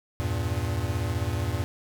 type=chord; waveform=square; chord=E diminished; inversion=none; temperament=equal; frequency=82.41 / 98 / 116.54 Hz; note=E2 / G2 / Bb2; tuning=0 / 0 / 0 cents; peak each=-31 dBFS; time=0.2-1.64 s; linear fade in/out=0 ms; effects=none